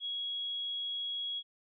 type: tone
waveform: sine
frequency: 3322 Hz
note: G#7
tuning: in tune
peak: -34 dBFS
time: 0-1.43 s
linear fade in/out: 50 ms
effects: none